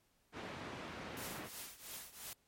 pink band-pass noise, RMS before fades -47 dBFS, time 0.32-1.5 s, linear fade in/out 50 ms, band 120 to 2900 Hz, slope 12 dB/octave
white noise with tremolo, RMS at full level -46 dBFS, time 1.17-2.33 s, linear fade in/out 0 ms, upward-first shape triangle, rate 2.9 Hz, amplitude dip 85%
effects pink hiss -75 dBFS RMS until 2.47 s + MP3 64 kbps

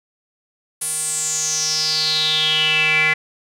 square tone with band-pass filter sweep, 155.56 Hz, D#3, in tune, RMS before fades -19 dBFS, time 0.81-3.14 s, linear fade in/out 10 ms, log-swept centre 10000 to 2100 Hz, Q 7.6, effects none

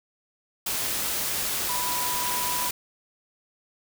sine tone in noise, 984 Hz, B5, 7 cents flat, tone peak -30 dBFS, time 1.69-2.69 s, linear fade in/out 5 ms, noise white, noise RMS -28 dBFS, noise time 0.66-2.71 s, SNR -5 dB, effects none

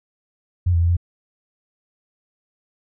sine tone with pitch steps, 89 / 84.4 / 85.2 / 87 Hz, F2 / E2 / F2 / F2, +33 / +41 / -42 / -6 cents, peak -14 dBFS, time 0.66-0.968 s, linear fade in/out 10 ms, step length 77 ms, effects none

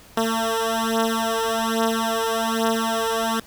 10% pulse beating tone pair, 225.1 / 226.3 Hz, A3 / A3, +40 / +49 cents, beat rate 1.2 Hz, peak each -15 dBFS, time 0.17-3.4 s, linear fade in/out 5 ms, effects pink hiss -48 dBFS RMS until 3.46 s

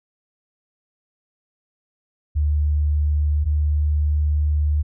sine tone pair in turn, 74.4 / 74.73 Hz, D2 / D2, +23 / +31 cents, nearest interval unison, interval 8 cents, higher second, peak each -16 dBFS, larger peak neither, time 2.35-3.45 / 3.45-4.83 s, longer second, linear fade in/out 20 ms, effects none

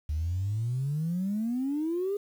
sine exponential sweep, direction up, 72.9 to 414.8 Hz, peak -26 dBFS, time 0.09-2.17 s, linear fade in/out 5 ms, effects tanh soft clip ceiling -22 dBFS + 9-bit

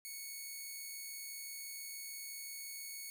5% pulse tone, 2217 Hz, C#7, in tune, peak -34 dBFS, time 0.05-3.1 s, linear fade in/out 0 ms, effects none

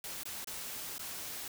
white noise with dropouts, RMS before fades -42 dBFS, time 0.04-1.48 s, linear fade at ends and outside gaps 2 ms, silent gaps 0.234-0.254 / 0.445-0.472 / 0.982-0.993 s, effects none

